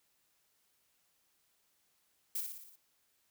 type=noise with echo; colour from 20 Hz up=violet; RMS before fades=-36 dBFS; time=2.35-2.41 s; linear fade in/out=5 ms; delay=58 ms; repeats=6; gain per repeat=-4 dB; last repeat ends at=2.758 s; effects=white hiss -75 dBFS RMS until 3.3 s